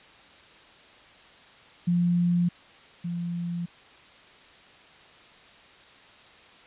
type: tone pair in turn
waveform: sine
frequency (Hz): 174.61 / 172.6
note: F3 / F3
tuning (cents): 0 / -20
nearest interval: unison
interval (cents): 20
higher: first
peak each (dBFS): -20 / -28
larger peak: first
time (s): 1.87-2.49 / 3.04-3.66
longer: neither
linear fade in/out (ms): 10
effects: white hiss -52 dBFS RMS until 6.66 s + resampled to 8000 Hz